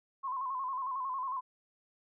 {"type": "tone with vibrato", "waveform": "sine", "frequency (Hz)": 1049, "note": "C6", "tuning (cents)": 4, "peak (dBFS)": -33, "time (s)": [0.23, 1.41], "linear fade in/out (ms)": 20, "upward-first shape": "square", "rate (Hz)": 11, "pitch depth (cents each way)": 61, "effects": []}